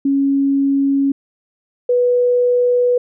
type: tone pair in turn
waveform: sine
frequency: 276.3 / 491.1 Hz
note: C#4 / B4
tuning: -6 / -10 cents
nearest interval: minor seventh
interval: 996 cents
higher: second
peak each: -12 / -11 dBFS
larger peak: second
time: 0.05-1.12 / 1.89-2.98 s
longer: second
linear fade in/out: 5 ms
effects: none